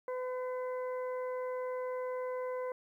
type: harmonic tone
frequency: 506 Hz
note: B4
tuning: 42 cents sharp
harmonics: 1 / 2 / 3 / 4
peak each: -35 / -43 / -53 / -53 dBFS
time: 0.08-2.72 s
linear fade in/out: 2 ms
effects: 12-bit